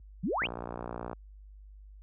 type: exponential sweep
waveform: sine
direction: up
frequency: 150 to 3322 Hz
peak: -28 dBFS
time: 0.23-0.47 s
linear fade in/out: 10 ms
type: click train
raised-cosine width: 1 ms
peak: -23 dBFS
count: 43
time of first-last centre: 0.42-1.131 s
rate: 59.1 Hz
effects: added 50 Hz sine -43 dBFS peak until 2.02 s + high-pass 60 Hz 12 dB/octave